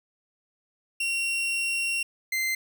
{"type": "tone pair in turn", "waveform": "40% pulse", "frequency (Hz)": [2743, 2078], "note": ["F7", "C7"], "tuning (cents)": [-32, -12], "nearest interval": "perfect fourth", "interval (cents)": 480, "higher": "first", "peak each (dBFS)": -24, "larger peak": "neither", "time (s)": [[1, 2.03], [2.32, 2.55]], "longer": "first", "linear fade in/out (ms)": 5, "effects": []}